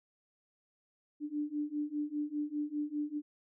sine beating tone pair, 293.7 / 298.7 Hz, D4 / D4, 0 / +29 cents, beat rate 5 Hz, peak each -37 / -36 dBFS, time 1.2-3.22 s, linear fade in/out 50 ms, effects none

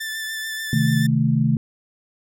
sawtooth tone with vibrato, 1764 Hz, A6, 4 cents sharp, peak -23 dBFS, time 0-1.07 s, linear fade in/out 10 ms, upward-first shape sine, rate 6.9 Hz, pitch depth 18 cents each way
sine chord, A diminished, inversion first, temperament equal, 130.81 / 155.56 / 220 Hz, C3 / Eb3 / A3, 0 / 0 / 0 cents, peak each -20 dBFS, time 0.73-1.57 s, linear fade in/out 2 ms
effects none

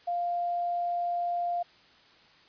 sine tone, 698.5 Hz, F5, in tune, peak -27 dBFS, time 0.07-1.63 s, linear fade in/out 10 ms, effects white hiss -58 dBFS RMS until 2.48 s + resampled to 11025 Hz

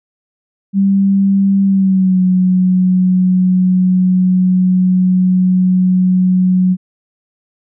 sine tone with pitch glide, 196 to 183.93 Hz, G3 to F#3, 0 to -10 cents, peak -8 dBFS, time 0.73-6.77 s, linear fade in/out 50 ms, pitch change -110 cents, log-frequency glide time 1.64-2.21 s, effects none

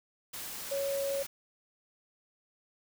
sine tone in noise, 554.4 Hz, C#5, in tune, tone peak -30 dBFS, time 0.71-1.23 s, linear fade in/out 10 ms, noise white, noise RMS -41 dBFS, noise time 0.33-1.27 s, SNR +8 dB, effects none

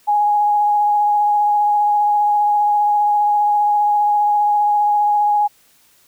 sine tone with vibrato, 830.6 Hz, G#5, in tune, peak -12 dBFS, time 0.07-5.48 s, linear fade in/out 20 ms, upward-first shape triangle, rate 15 Hz, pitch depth 16 cents each way, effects white hiss -54 dBFS RMS until 6.07 s

